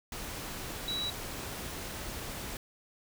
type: tone in noise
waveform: sine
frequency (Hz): 3907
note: B7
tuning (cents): -19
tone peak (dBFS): -32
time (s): 0.88-1.1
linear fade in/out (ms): 2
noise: pink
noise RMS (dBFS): -40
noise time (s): 0.12-2.57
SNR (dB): +5
effects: none